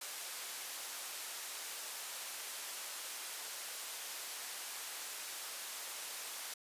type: band-pass noise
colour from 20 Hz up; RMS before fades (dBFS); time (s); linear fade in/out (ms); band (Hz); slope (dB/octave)
white; -45; 0.01-6.54; 5; 540 to 12000; 12
effects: resampled to 32000 Hz